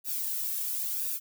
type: noise with flanger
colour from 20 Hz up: violet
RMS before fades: -32 dBFS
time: 0.04-1.2 s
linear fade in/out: 50 ms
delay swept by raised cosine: 0.94 to 2.04 ms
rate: 0.98 Hz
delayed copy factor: -0.55
effects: none